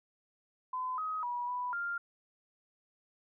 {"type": "tone with pitch steps", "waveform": "sine", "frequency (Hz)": [1017, 1263, 970, 988, 1397], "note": ["C6", "D#6", "B5", "B5", "F6"], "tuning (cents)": [-50, 26, -31, 0, 0], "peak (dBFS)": -33, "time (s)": [0.73, 1.98], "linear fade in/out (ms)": 5, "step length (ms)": 250, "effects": []}